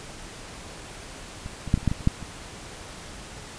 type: clicks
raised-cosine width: 5 ms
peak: -22 / -20 / -6 / -18 / -26 / -8 / -14 / -25 / -6 / -23 dBFS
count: 10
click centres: 1.461 / 1.677 / 1.741 / 1.776 / 1.83 / 1.877 / 1.915 / 2.007 / 2.074 / 2.227 s
effects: pink hiss -41 dBFS RMS until 3.58 s + resampled to 22050 Hz